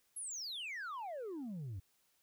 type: exponential sweep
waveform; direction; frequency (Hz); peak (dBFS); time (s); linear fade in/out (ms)
sine; down; 11380 to 87.31; -38; 0.16-1.8; 10
effects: tanh soft clip ceiling -40 dBFS + white hiss -75 dBFS RMS until 2.22 s